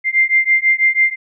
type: beating tone pair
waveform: sine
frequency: 2093 / 2099.1 Hz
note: C7 / C7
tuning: 0 / +5 cents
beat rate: 6.1 Hz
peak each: -14 dBFS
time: 0.04-1.16 s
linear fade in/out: 50 ms
effects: none